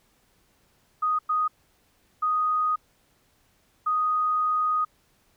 sine tone bursts at uneven times, 1244.5 Hz, D#6, in tune, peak -21 dBFS, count 4, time 1.02-1.19 / 1.29-1.48 / 2.22-2.76 / 3.86-4.85 s, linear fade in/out 10 ms, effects pink hiss -65 dBFS RMS until 5.36 s

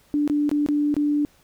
sine tone with dropouts, 293.7 Hz, D4, in tune, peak -18 dBFS, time 0.14-1.25 s, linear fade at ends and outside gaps 0 ms, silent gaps 0.277-0.298 / 0.493-0.514 / 0.663-0.687 / 0.942-0.966 s, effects pink hiss -58 dBFS RMS until 1.43 s

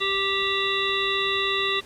harmonic tone with a mistuned harmonic, 392 Hz, G4, in tune, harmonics 1 / 3 / 5 / 7 / 9 / 10, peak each -29 / -29 / -29 / -29 / -29 / -29 dBFS, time 0-1.81 s, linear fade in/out 20 ms, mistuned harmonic 10, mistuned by -21 cents, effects pink hiss -47 dBFS RMS until 1.85 s + low-pass 10000 Hz 12 dB/octave

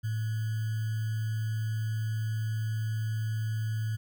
sine tone with sample-and-hold, 110 Hz, A2, in tune, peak -28 dBFS, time 0.03-3.97 s, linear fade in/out 20 ms, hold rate 1575 Hz, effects none

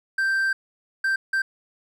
triangle tone bursts at uneven times, 1568 Hz, G6, in tune, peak -18 dBFS, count 3, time 0.18-0.53 / 1.04-1.16 / 1.33-1.42 s, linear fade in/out 5 ms, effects none

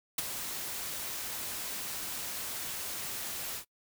white noise with ADSR envelope, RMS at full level -29 dBFS, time 0.18-3.65 s, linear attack 6 ms, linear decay 20 ms, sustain -9 dB, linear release 90 ms, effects noise-tail reverb RT60 0.1 s tail -23 dB re dry

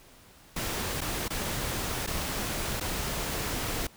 pink noise with dropouts, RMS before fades -32 dBFS, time 0.56-3.87 s, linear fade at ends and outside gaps 5 ms, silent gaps 1.008-1.014 / 1.282-1.303 / 2.065-2.073 / 2.8-2.808 s, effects pink hiss -55 dBFS RMS until 3.96 s

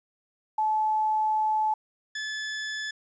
sine / sawtooth tone pair in turn, 864 / 1728 Hz, A5 / A6, -32 / -32 cents, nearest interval octave, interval 1200 cents, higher second, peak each -22 / -27 dBFS, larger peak first, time 0.58-1.74 / 2.15-2.91 s, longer first, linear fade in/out 5 ms, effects resampled to 16000 Hz + 10-bit

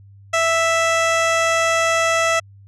15% pulse tone, 659.3 Hz, E5, in tune, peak -9 dBFS, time 0.33-2.4 s, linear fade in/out 10 ms, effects added 99 Hz sine -42 dBFS peak until 2.67 s + resampled to 22050 Hz

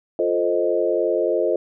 sine chord, F dominant seventh, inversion none, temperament equal, 349.2 / 440 / 523.3 / 622.3 Hz, F4 / A4 / C5 / Eb5, 0 / 0 / 0 / 0 cents, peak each -23 dBFS, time 0.19-1.56 s, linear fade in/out 2 ms, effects none

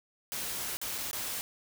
white noise with dropouts, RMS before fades -36 dBFS, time 0.32-1.41 s, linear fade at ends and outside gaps 0 ms, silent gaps 0.77-0.815 / 0.981-0.985 / 1.112-1.131 s, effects none

